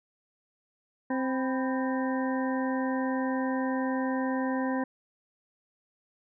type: harmonic tone with a mistuned harmonic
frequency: 261.6 Hz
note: C4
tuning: in tune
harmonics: 1 / 2 / 3 / 4 / 6 / 7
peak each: -28 / -34 / -37 / -37 / -42 / -40 dBFS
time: 1.1-4.84 s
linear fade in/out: 5 ms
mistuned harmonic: 4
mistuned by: -87 cents
effects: none